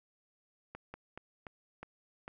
slowing click train, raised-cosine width 0.5 ms, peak -29 dBFS, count 6, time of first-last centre 0.75-2.279 s, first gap 190 ms, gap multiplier 1.24, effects none

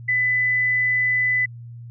sine tone, 2000 Hz, B6, 21 cents sharp, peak -17 dBFS, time 0.08-1.46 s, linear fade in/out 10 ms, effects added 118 Hz sine -35 dBFS peak until 1.9 s

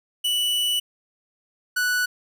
45% pulse tone pair in turn, 2960 / 1480 Hz, F#7 / F#6, 0 / 0 cents, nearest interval octave, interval 1200 cents, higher first, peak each -20 dBFS, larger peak neither, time 0.24-0.8 / 1.76-2.06 s, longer first, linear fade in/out 10 ms, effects none

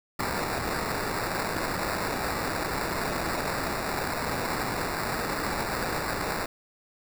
white noise with sample-and-hold, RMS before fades -30 dBFS, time 0.19-6.46 s, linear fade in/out 5 ms, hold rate 3150 Hz, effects none

